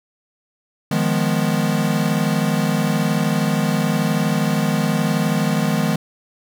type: chord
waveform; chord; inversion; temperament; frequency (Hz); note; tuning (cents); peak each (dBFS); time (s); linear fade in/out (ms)
square; F half-diminished seventh; third; equal; 155.56 / 174.61 / 207.7 / 246.9; Eb3 / F3 / Ab3 / Cb4; 0 / 0 / 0 / 0; -22 / -24 / -22 / -25; 0.91-5.96; 5
effects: none